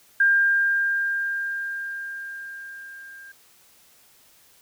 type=tone with level ramp; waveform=sine; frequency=1600 Hz; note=G6; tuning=35 cents sharp; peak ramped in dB=-14 to -41 dBFS; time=0.2-3.32 s; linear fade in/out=5 ms; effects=white hiss -56 dBFS RMS until 4.61 s